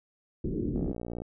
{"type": "low-pass noise", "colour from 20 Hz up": "white", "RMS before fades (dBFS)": -31, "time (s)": [0.44, 0.92], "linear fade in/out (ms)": 5, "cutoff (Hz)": 390, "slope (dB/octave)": 48}
{"type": "click train", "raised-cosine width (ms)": 2, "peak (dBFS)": -24, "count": 28, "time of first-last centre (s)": [0.76, 1.219], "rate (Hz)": 58.8}
{"effects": []}